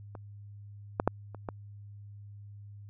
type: clicks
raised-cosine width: 1 ms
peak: -29 / -12 / -9 / -30 / -20 dBFS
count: 5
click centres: 0.152 / 0.999 / 1.076 / 1.347 / 1.488 s
effects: added 102 Hz sine -45 dBFS peak until 2.89 s